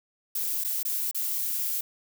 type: noise with dropouts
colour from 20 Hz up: violet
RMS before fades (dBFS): -29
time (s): 0.35-1.81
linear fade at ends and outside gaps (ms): 5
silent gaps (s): 0.639-0.646 / 0.831-0.85 / 1.113-1.146
effects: none